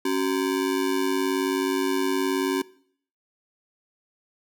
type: ring-modulated tone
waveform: square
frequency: 326.1 Hz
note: E4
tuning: 19 cents flat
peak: -20 dBFS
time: 0.05-2.62 s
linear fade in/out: 5 ms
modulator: 49.5 Hz
effects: noise-tail reverb RT60 0.6 s tail -21 dB re dry

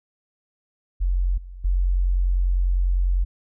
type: tone with level steps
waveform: sine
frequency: 45.03 Hz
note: F#1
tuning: 46 cents flat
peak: -18 / -35 / -17 dBFS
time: 1-3.25 s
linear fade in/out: 20 ms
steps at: 1.37 / 1.64 s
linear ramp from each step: 10 ms
effects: none

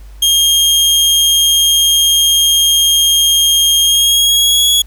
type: tone with pitch glide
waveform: sawtooth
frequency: 3228 to 3352 Hz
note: G#7 to G#7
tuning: -50 to +15 cents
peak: -5 dBFS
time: 0.22-4.82 s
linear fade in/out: 5 ms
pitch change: +65 cents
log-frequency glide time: 3.82-4.69 s
effects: added 50 Hz sine -31 dBFS peak until 4.86 s + pink hiss -48 dBFS RMS until 4.86 s

